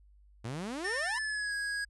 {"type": "exponential sweep", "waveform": "sawtooth", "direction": "up", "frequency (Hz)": [106.8, 1046.5], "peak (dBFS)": -32, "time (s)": [0.44, 1.19], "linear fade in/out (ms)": 10}
{"type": "tone with pitch glide", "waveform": "square", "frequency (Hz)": [1810, 1650.2], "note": ["A6", "G#6"], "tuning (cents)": [48, -12], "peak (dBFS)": -33, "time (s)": [0.84, 1.85], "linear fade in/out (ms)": 10, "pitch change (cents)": -160, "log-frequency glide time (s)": [0.97, 1.54]}
{"effects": ["added 50 Hz sine -57 dBFS peak until 1.89 s", "resampled to 24000 Hz"]}